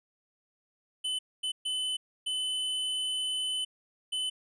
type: tone bursts at uneven times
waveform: square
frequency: 3023 Hz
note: F#7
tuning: 36 cents sharp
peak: -30 dBFS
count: 5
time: 1.04-1.19 / 1.43-1.52 / 1.65-1.97 / 2.26-3.65 / 4.12-4.3 s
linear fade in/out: 10 ms
effects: resampled to 22050 Hz